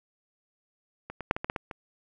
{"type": "clicks", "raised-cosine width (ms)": 0.5, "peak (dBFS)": [-23, -21, -6, -17, -16, -12, -16, -22], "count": 8, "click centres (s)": [1.1, 1.207, 1.311, 1.365, 1.445, 1.499, 1.562, 1.712], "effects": []}